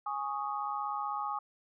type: chord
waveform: sine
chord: Ab suspended fourth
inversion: none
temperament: equal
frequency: 830.6 / 1108.7 / 1244.5 Hz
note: Ab5 / Db6 / Eb6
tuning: 0 / 0 / 0 cents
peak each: -36 / -38 / -37 dBFS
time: 0.06-1.39 s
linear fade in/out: 5 ms
effects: none